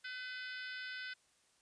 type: harmonic tone with a mistuned harmonic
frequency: 505 Hz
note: B4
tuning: 39 cents sharp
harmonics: 3 / 4 / 5 / 6 / 7 / 8 / 9 / 10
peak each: -44 / -51 / -54 / -55 / -54 / -57 / -57 / -55 dBFS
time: 0.04-1.14 s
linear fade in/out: 10 ms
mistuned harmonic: 9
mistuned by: -20 cents
effects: white hiss -72 dBFS RMS until 1.61 s + resampled to 22050 Hz